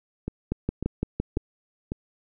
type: two click trains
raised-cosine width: 3 ms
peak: -16 / -12 dBFS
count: 4 / 6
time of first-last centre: 0.28-1.919 / 0.52-1.37 s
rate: 1.83 / 5.88 Hz
effects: none